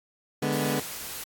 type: chord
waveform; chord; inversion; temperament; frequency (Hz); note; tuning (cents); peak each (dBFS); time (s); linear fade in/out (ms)
20% pulse; G# diminished; second; equal; 146.83 / 207.7 / 246.9; D3 / G#3 / B3; 0 / 0 / 0; -24 / -26 / -24; 0.42-0.8; 5
type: noise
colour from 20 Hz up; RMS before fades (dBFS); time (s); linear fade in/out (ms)
white; -37; 0.52-1.24; 5
effects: AAC 64 kbps